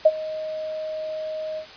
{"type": "tone with ADSR envelope", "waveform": "sine", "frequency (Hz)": 625, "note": "D#5", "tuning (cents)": 8, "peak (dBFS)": -8, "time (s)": [0.05, 1.66], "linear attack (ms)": 9, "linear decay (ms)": 45, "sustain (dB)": -19, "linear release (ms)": 84, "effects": ["white hiss -42 dBFS RMS until 1.76 s", "resampled to 11025 Hz"]}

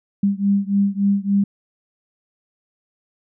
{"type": "beating tone pair", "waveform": "sine", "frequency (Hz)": [198.1, 201.6], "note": ["G3", "G3"], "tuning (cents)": [18, 49], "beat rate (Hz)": 3.5, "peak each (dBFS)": [-18, -19], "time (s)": [0.23, 1.44], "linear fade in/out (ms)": 5, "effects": []}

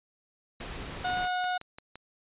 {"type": "noise", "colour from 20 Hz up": "pink", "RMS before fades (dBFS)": -39, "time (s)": [0.6, 1.26], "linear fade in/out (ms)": 5}
{"type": "tone", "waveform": "30% pulse", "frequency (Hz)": 728, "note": "F#5", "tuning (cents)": -28, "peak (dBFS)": -25, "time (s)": [1.04, 1.58], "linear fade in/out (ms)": 10}
{"type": "click train", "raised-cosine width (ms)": 0.3, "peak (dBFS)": -28, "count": 6, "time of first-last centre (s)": [1.1, 1.956], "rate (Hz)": 5.84}
{"effects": ["resampled to 8000 Hz"]}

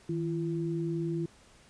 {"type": "tone pair together", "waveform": "sine", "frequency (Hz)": [160, 338.7], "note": ["D#3", "E4"], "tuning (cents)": [49, 47], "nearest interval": "octave + minor second", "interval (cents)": 1298, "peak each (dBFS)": [-32, -32], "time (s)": [0.09, 1.26], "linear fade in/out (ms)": 5, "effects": ["pink hiss -59 dBFS RMS until 1.69 s", "resampled to 22050 Hz"]}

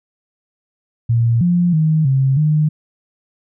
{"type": "tone with pitch steps", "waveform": "sine", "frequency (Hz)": [116.6, 175.4, 157, 134.2, 152.7], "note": ["A#2", "F3", "D#3", "C3", "D#3"], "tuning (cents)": [1, 8, 16, 44, -32], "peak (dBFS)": -11, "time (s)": [1.09, 2.69], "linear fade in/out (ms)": 10, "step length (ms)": 320, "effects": []}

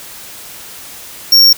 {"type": "tone", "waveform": "square", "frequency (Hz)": 5520, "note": "F8", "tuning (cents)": -21, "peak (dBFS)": -4, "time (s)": [1.32, 1.53], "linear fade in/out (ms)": 5, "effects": ["white hiss -32 dBFS RMS until 1.57 s"]}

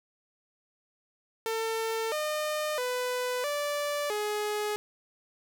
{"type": "tone with pitch steps", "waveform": "sawtooth", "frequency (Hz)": [448.9, 608, 498.6, 583, 419.8], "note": ["A4", "D#5", "B4", "D5", "G#4"], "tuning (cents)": [35, -40, 16, -13, 19], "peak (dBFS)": -25, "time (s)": [1.46, 4.76], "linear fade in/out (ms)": 0, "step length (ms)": 660, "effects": []}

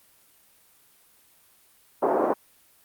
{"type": "band-pass noise", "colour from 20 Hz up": "pink", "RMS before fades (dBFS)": -23, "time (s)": [2.02, 2.34], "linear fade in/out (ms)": 10, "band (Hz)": [320, 970], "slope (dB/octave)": 24, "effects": ["white hiss -59 dBFS RMS until 2.84 s", "Opus 32 kbps"]}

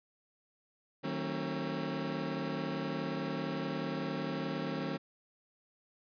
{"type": "chord", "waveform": "25% pulse", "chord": "D# diminished seventh", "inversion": "none", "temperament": "just", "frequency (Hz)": [155.56, 186.68, 224, 268.8], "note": ["D#3", "F#3", "A3", "C4"], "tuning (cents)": [0, 16, 31, 47], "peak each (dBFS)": [-36, -37, -38, -35], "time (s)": [1.03, 4.98], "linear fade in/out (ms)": 20, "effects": ["resampled to 11025 Hz"]}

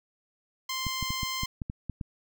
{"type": "tone", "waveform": "10% pulse", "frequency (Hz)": 1046.5, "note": "C6", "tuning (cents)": 0, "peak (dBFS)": -22, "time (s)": [0.69, 1.46], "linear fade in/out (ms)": 5}
{"type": "clicks", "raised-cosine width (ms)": 5, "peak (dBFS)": -21, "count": 9, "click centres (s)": [0.867, 1.027, 1.105, 1.232, 1.434, 1.618, 1.699, 1.897, 2.012]}
{"effects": []}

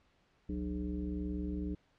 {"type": "tone with frequency modulation", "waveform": "sine", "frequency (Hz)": 185, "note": "F#3", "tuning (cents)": 0, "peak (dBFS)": -34, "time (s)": [0.49, 1.75], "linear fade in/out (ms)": 5, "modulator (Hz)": 116, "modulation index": 1.4, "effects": ["pink hiss -71 dBFS RMS until 1.98 s", "low-pass 4000 Hz 12 dB/octave"]}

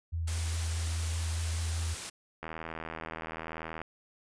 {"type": "tone with vibrato", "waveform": "sine", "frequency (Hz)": 82.41, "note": "E2", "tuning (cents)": 0, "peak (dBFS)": -30, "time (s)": [0.12, 1.95], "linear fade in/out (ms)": 20, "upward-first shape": "sine", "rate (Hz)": 4.9, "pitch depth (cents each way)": 19}
{"type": "noise", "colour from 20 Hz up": "white", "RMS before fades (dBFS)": -39, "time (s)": [0.27, 2.1], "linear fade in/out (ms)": 10}
{"type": "click train", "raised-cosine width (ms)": 0.5, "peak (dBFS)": -23, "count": 113, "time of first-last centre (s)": [2.43, 3.816], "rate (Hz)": 80.8}
{"effects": ["resampled to 22050 Hz"]}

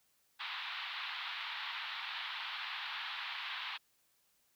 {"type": "band-pass noise", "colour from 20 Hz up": "white", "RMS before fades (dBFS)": -42, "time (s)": [0.39, 3.78], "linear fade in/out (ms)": 20, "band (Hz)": [840, 3900], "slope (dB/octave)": 48, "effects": ["white hiss -74 dBFS RMS until 4.55 s"]}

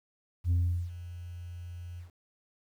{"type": "tone with ADSR envelope", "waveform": "sine", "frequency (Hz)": 87.31, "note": "F2", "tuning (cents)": 0, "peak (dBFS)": -20, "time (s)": [0.44, 2.11], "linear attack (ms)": 68, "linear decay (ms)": 390, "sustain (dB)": -19, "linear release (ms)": 120, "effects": ["tanh soft clip ceiling -22 dBFS", "10-bit"]}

